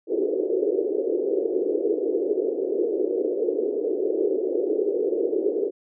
pink band-pass noise, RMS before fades -24 dBFS, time 0.07-5.71 s, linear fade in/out 50 ms, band 350 to 470 Hz, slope 48 dB/octave, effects none

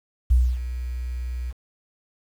sine tone with ADSR envelope, 61.74 Hz, B1, in tune, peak -12 dBFS, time 0.3-1.53 s, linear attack 13 ms, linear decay 260 ms, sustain -14 dB, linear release 33 ms, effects 8-bit

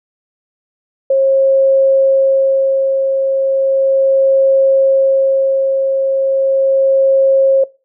sine tone with tremolo, 539 Hz, C#5, 49 cents flat, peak -6 dBFS, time 1.1-7.64 s, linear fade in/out 5 ms, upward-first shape sine, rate 0.36 Hz, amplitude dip 40%, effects noise-tail reverb RT60 0.3 s tail -22 dB re dry

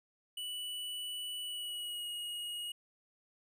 square tone with pitch glide, 2960 to 2886 Hz, F#7 to F#7, 0 to -44 cents, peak -39 dBFS, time 0.37-2.72 s, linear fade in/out 5 ms, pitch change -44 cents, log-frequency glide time 1.42-2.09 s, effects none

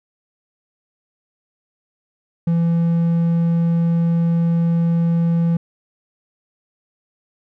triangle tone, 168.1 Hz, E3, 34 cents sharp, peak -12 dBFS, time 2.47-5.57 s, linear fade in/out 5 ms, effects none

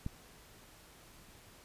click, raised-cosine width 5 ms, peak -24 dBFS, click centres 0.064 s, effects pink hiss -58 dBFS RMS until 1.64 s + resampled to 32000 Hz

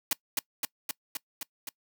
white noise with echo, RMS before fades -26 dBFS, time 0.11-0.13 s, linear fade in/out 2 ms, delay 260 ms, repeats 6, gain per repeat -2 dB, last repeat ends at 1.69 s, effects noise-tail reverb RT60 0.1 s tail -24 dB re dry + high-pass 200 Hz 12 dB/octave

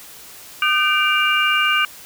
sine tone cluster, 1220 / 1533 / 2352 / 2818 Hz, D#6 / G6 / D7 / F7, -34 / -39 / +2 / +15 cents, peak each -20 dBFS, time 0.62-1.85 s, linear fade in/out 2 ms, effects white hiss -40 dBFS RMS until 2.05 s

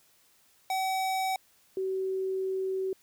square / sine tone pair in turn, 760 / 380 Hz, F#5 / F#4, +46 / +46 cents, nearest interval octave, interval 1200 cents, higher first, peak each -28 dBFS, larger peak neither, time 0.7-1.36 / 1.77-2.93 s, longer second, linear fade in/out 2 ms, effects white hiss -64 dBFS RMS until 3.02 s

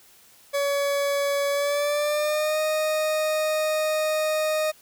40% pulse tone with pitch glide, 565 to 619.7 Hz, C#5 to D#5, +33 to -7 cents, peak -21 dBFS, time 0.53-4.72 s, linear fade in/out 20 ms, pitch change +160 cents, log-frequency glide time 1.5-2.6 s, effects white hiss -54 dBFS RMS until 4.81 s

